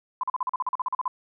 sine tone bursts, 1014 Hz, B5, 45 cents sharp, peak -23 dBFS, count 14, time 0.21-1.079 s, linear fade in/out 2 ms, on 24 ms, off 41 ms, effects none

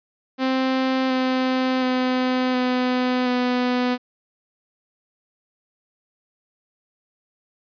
sawtooth tone with pitch steps, 261.6 / 258.3 / 255 / 251.8 / 248.6 Hz, C4 / C4 / C4 / B3 / B3, 0 / -22 / -44 / +34 / +12 cents, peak -15 dBFS, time 0.38-3.98 s, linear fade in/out 50 ms, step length 720 ms, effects resampled to 11025 Hz

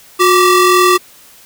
40% pulse ring-modulated tone, 766 Hz, G5, 40 cents flat, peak -3 dBFS, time 0.19-0.98 s, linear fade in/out 20 ms, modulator 404 Hz, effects white hiss -42 dBFS RMS until 1.45 s

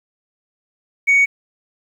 sine tone, 2235 Hz, C#7, 14 cents sharp, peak -8 dBFS, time 1.07-1.26 s, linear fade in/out 20 ms, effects tanh soft clip ceiling -8 dBFS + 8-bit

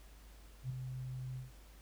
sine tone with ADSR envelope, 128.7 Hz, C3, 28 cents flat, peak -34 dBFS, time 0.63-1.52 s, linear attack 69 ms, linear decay 8 ms, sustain -6 dB, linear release 150 ms, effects added 51 Hz sine -55 dBFS peak until 1.81 s + pink hiss -63 dBFS RMS until 1.81 s

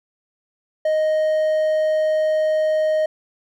triangle tone, 622.3 Hz, D#5, in tune, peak -14 dBFS, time 0.85-3.06 s, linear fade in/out 5 ms, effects none

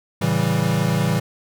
square chord, A dominant seventh, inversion none, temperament equal with one note detuned, 111.92 / 138.59 / 164.81 / 196 Hz, A2 / C#3 / E3 / G3, +30 / 0 / 0 / 0 cents, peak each -25 / -24 / -22 / -25 dBFS, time 0.21-1.2 s, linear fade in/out 10 ms, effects none

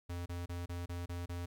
square tone bursts, 87.31 Hz, F2, in tune, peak -39 dBFS, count 7, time 0.09-1.46 s, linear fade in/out 10 ms, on 170 ms, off 30 ms, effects 13-bit

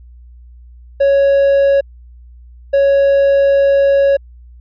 triangle tone pair in turn, 555 / 555 Hz, C#5 / C#5, +2 / +2 cents, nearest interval unison, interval 0 cents, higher neither, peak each -6 dBFS, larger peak neither, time 1-1.81 / 2.73-4.17 s, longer second, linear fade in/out 10 ms, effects added 60 Hz sine -36 dBFS peak until 4.6 s + resampled to 11025 Hz

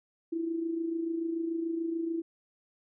sine tone with amplitude modulation, 330.9 Hz, E4, 7 cents sharp, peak -27 dBFS, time 0.32-2.22 s, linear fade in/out 10 ms, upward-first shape sine, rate 26.9 Hz, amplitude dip 55%, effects none

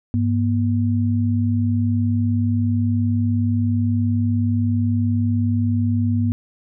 sine tone pair together, 100.98 / 240 Hz, G#2 / B3, -48 / -49 cents, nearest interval octave + minor third, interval 1499 cents, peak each -18 / -20 dBFS, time 0.14-6.32 s, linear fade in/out 0 ms, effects none

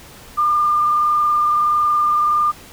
sine tone with frequency modulation, 1201 Hz, D6, 38 cents sharp, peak -13 dBFS, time 0.37-2.52 s, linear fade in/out 20 ms, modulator 21.5 Hz, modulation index 0.5, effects pink hiss -41 dBFS RMS until 2.72 s

